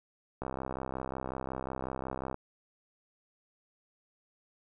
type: click train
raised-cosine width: 1 ms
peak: -22 dBFS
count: 127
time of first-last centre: 0.42-2.344 s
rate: 65.5 Hz
effects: none